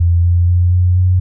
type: tone with pitch steps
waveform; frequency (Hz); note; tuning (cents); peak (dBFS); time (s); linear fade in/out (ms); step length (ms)
sine; 85.8 / 87.15 / 88.52 / 89.91 / 91.32; F2 / F2 / F2 / F#2 / F#2; -30 / -3 / +24 / -49 / -22; -8; 0-1.2; 10; 240
effects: none